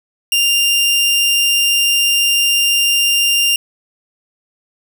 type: tone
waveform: sawtooth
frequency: 2794 Hz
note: F7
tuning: in tune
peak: -8 dBFS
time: 0.32-3.56 s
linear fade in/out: 2 ms
effects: none